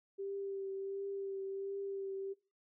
sine tone with vibrato, 392 Hz, G4, in tune, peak -38 dBFS, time 0.18-2.34 s, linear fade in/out 20 ms, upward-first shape triangle, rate 1.4 Hz, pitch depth 22 cents each way, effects noise-tail reverb RT60 0.3 s tail -20 dB re dry

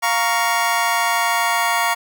25% pulse chord, Bb minor, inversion second, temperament just, 699.2 / 932.3 / 1118.8 Hz, F5 / Bb5 / Db6, +2 / 0 / +16 cents, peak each -18 / -16 / -18 dBFS, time 0.02-1.95 s, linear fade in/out 20 ms, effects none

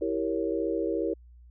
sine chord, E diminished seventh, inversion none, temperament equal, 329.6 / 392 / 466.2 / 554.4 Hz, E4 / G4 / Bb4 / Db5, 0 / 0 / 0 / 0 cents, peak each -30 / -32 / -31 / -34 dBFS, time 0.01-1.14 s, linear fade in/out 10 ms, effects added 60 Hz sine -49 dBFS peak until 1.5 s

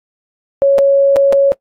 sine tone with dropouts, 554.4 Hz, C#5, in tune, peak -6 dBFS, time 0.62-1.52 s, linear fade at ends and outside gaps 0 ms, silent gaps 0.783-0.788 / 1.16-1.166 / 1.325-1.33 s, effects noise-tail reverb RT60 0.1 s tail -20 dB re dry + AAC 64 kbps

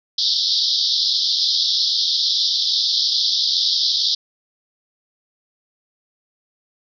white band-pass noise, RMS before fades -19 dBFS, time 0.18-4.15 s, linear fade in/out 5 ms, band 3400 to 5300 Hz, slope 96 dB/octave, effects none

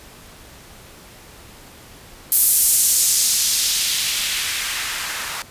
blue noise with band-pass filter sweep, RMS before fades -19 dBFS, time 2.32-5.42 s, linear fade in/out 0 ms, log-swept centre 12000 to 1100 Hz, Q 1.1, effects pink hiss -43 dBFS RMS until 5.5 s + resampled to 32000 Hz

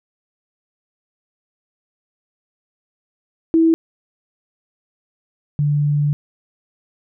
sine tone pair in turn, 326.4 / 146.41 Hz, E4 / D3, -17 / -5 cents, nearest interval octave + major second, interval 1388 cents, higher first, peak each -10 / -14 dBFS, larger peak first, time 3.54-3.74 / 5.59-6.13 s, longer second, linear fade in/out 0 ms, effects none

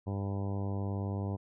harmonic tone, 99.1 Hz, G2, 19 cents sharp, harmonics 1 / 2 / 3 / 4 / 5 / 6 / 7 / 8 / 9 / 10, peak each -33 / -39 / -43 / -45 / -47 / -49 / -50 / -51 / -52 / -53 dBFS, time 0.06-1.37 s, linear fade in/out 20 ms, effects none

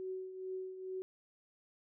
sine tone with tremolo, 374.7 Hz, F#4, 22 cents sharp, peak -37 dBFS, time 0-1.02 s, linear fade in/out 0 ms, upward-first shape triangle, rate 2.3 Hz, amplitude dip 65%, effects none

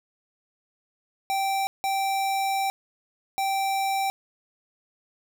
square tone bursts at uneven times, 780 Hz, G5, 9 cents flat, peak -24 dBFS, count 3, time 1.3-1.67 / 1.84-2.7 / 3.38-4.1 s, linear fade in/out 0 ms, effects none

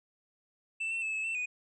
triangle tone with pitch steps, 2659 / 2698 / 2612 / 2594 / 2676 / 2479 Hz, E7 / E7 / E7 / E7 / E7 / D#7, +14 / +40 / -17 / -28 / +25 / -7 cents, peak -30 dBFS, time 0.8-1.46 s, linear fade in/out 10 ms, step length 110 ms, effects resampled to 22050 Hz

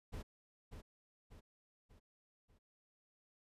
brown noise with echo, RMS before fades -45 dBFS, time 0.12-0.23 s, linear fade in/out 20 ms, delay 590 ms, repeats 4, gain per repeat -6 dB, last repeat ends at 2.59 s, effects resampled to 32000 Hz

